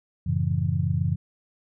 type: chord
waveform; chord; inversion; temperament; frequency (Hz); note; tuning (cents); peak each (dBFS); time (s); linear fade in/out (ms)
sine; F# minor seventh; none; just; 92.5 / 111 / 138.75 / 166.5; F#2 / A2 / C#3 / E3; 0 / +16 / +2 / +18; -26 / -29 / -26 / -28; 0.26-1.16; 10
effects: none